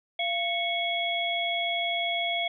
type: tone cluster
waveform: sine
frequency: 687 / 2207 / 3337 Hz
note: F5 / C#7 / G#7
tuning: -29 / -8 / +8 cents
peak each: -30 dBFS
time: 0.19-2.48 s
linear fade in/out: 5 ms
effects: none